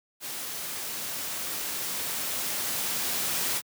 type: noise with level ramp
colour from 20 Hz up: white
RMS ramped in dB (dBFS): -36 to -28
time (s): 0.2-3.62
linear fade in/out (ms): 50
effects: high-pass 100 Hz 12 dB/octave